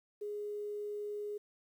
sine tone with quantisation, 415.3 Hz, G#4, in tune, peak -37 dBFS, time 0.21-1.38 s, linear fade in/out 10 ms, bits 11, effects none

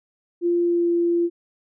sine tone with pitch glide, 346.3 to 343.1 Hz, F4 to F4, -15 to -31 cents, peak -17 dBFS, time 0.41-1.3 s, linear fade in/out 50 ms, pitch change -16 cents, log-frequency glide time 0.62-0.9 s, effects none

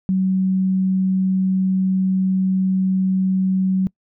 sine tone, 188.5 Hz, F#3, 32 cents sharp, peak -15 dBFS, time 0.09-3.87 s, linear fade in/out 0 ms, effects noise-tail reverb RT60 0.1 s tail -25 dB re dry

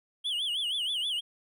triangle tone with vibrato, 3145 Hz, G7, 5 cents sharp, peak -27 dBFS, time 0.24-1.21 s, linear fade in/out 20 ms, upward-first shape sine, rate 6.3 Hz, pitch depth 180 cents each way, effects none

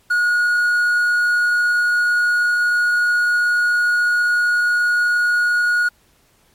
triangle tone with quantisation, 1447 Hz, F#6, 39 cents flat, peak -12 dBFS, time 0.1-5.89 s, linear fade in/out 10 ms, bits 7, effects pink hiss -57 dBFS RMS until 6.54 s + MP3 64 kbps

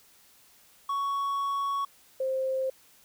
triangle / sine tone pair in turn, 1115 / 526.2 Hz, C#6 / C5, +10 / +10 cents, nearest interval octave + minor second, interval 1300 cents, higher first, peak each -25 / -26 dBFS, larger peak first, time 0.89-1.85 / 2.2-2.7 s, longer first, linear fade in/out 5 ms, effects white hiss -59 dBFS RMS until 3.04 s

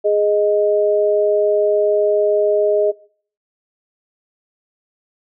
sine tone pair together, 415.3 / 622.2 Hz, G#4 / D#5, 0 / 0 cents, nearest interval perfect fifth, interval 700 cents, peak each -15 dBFS, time 0.04-2.92 s, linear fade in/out 20 ms, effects noise-tail reverb RT60 0.5 s tail -21 dB re dry

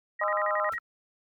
sine tone with vibrato, 1592 Hz, G6, 26 cents sharp, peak -30 dBFS, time 0.19-0.79 s, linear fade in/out 10 ms, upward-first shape square, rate 11 Hz, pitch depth 300 cents each way
harmonic tone, 205.5 Hz, G#3, 18 cents flat, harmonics 3 / 4 / 5 / 6, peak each -29 / -36 / -33 / -31 dBFS, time 0.21-0.7 s, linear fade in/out 5 ms
pink noise with exponential decay, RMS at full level -41 dBFS, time 0.72-0.8 s, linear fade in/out 2 ms, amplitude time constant 16 ms
effects none

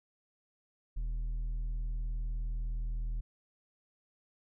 square tone with low-pass filter, 40.15 Hz, E1, 45 cents flat, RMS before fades -35 dBFS, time 0.96-3.21 s, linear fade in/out 10 ms, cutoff 87 Hz, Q 0.58, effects none

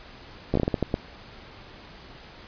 slowing click train, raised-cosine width 2 ms, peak -9 dBFS, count 9, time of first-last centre 0.54-0.941 s, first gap 14 ms, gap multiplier 1.35, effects pink hiss -46 dBFS RMS until 2.47 s + resampled to 11025 Hz

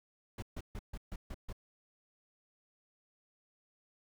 brown noise bursts, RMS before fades -41 dBFS, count 7, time 0.38-1.528 s, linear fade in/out 5 ms, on 44 ms, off 140 ms, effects none

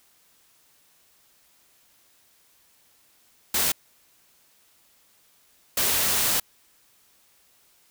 white noise bursts at uneven times, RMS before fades -23 dBFS, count 2, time 3.54-3.72 / 5.77-6.4 s, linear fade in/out 5 ms, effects white hiss -61 dBFS RMS until 7.9 s

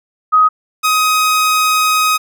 sine / sawtooth tone pair in turn, 1258 / 1258 Hz, D#6 / D#6, +19 / +19 cents, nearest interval unison, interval 0 cents, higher neither, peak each -6 / -7 dBFS, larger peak first, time 0.32-0.49 / 0.83-2.18 s, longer second, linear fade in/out 20 ms, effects none

